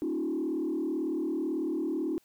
sine tone with frequency modulation, 316.3 Hz, D#4, 29 cents sharp, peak -27 dBFS, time 0.02-2.18 s, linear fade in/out 0 ms, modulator 38.1 Hz, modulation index 1.3, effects tanh soft clip ceiling -24 dBFS + white hiss -67 dBFS RMS until 2.24 s

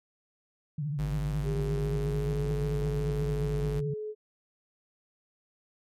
sine tone with vibrato, 146.83 Hz, D3, in tune, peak -29 dBFS, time 0.78-3.94 s, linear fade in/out 5 ms, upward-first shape triangle, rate 14 Hz, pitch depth 130 cents each way
square tone, 51.91 Hz, G#1, in tune, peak -33 dBFS, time 0.98-3.81 s, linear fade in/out 20 ms
sine tone with pitch glide, 403.3 to 427.3 Hz, G4 to G#4, +49 to +49 cents, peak -33 dBFS, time 1.43-4.15 s, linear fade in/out 50 ms, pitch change +100 cents, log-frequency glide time 1.6-2.53 s
effects MP3 64 kbps

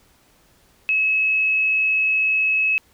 sine tone, 2578 Hz, E7, 39 cents flat, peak -16 dBFS, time 0.89-2.78 s, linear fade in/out 0 ms, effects pink hiss -57 dBFS RMS until 2.93 s

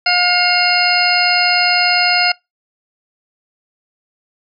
harmonic tone with a mistuned harmonic, 715 Hz, F5, 41 cents sharp, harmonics 1 / 2 / 3 / 4 / 6 / 7, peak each -18 / -18 / -18 / -18 / -18 / -18 dBFS, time 0.06-2.32 s, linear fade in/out 5 ms, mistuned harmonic 4, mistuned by -54 cents, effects noise-tail reverb RT60 0.2 s tail -24 dB re dry

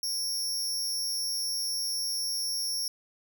sawtooth tone with amplitude modulation, 5500 Hz, F8, 27 cents flat, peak -23 dBFS, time 0.03-2.88 s, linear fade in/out 2 ms, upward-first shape sine, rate 296 Hz, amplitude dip 75%, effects none

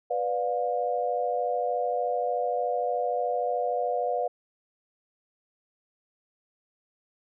sine chord, B diminished, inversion none, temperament equal with one note detuned, 493.9 / 587.3 / 710.7 Hz, B4 / D5 / F5, 0 / 0 / +30 cents, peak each -29 / -31 / -28 dBFS, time 0.1-4.28 s, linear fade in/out 10 ms, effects none

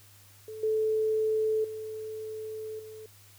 sine tone with level steps, 435.8 Hz, A4, 17 cents flat, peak -38 / -24 / -35 / -42 dBFS, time 0.48-3.06 s, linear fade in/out 2 ms, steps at 0.63 / 1.64 / 2.79 s, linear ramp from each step 5 ms, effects added 100 Hz sine -57 dBFS peak until 3.38 s + white hiss -57 dBFS RMS until 3.38 s

